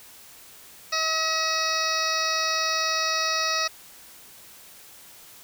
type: harmonic tone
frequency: 639 Hz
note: D#5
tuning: 46 cents sharp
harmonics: 1 / 2 / 3 / 4 / 6 / 7 / 8 / 9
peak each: -33 / -28 / -31 / -32 / -33 / -31 / -30 / -32 dBFS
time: 0.92-3.68 s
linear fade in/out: 10 ms
effects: white hiss -48 dBFS RMS until 5.43 s